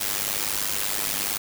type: noise with amplitude modulation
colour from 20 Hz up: white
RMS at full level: -23 dBFS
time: 0-1.38 s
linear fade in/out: 10 ms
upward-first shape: sine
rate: 101 Hz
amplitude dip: 85%
effects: none